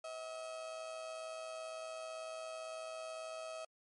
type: tone with amplitude modulation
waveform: 35% pulse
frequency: 641 Hz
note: E5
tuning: 49 cents flat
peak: -39 dBFS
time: 0.04-3.65 s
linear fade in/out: 5 ms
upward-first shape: sine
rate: 118 Hz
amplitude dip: 50%
effects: MP3 48 kbps